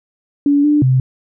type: tone with pitch steps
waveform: sine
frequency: 286 / 296.2 / 129.8 Hz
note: D4 / D4 / C3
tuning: -46 / +15 / -13 cents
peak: -9 dBFS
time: 0.46-1 s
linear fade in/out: 2 ms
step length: 180 ms
effects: none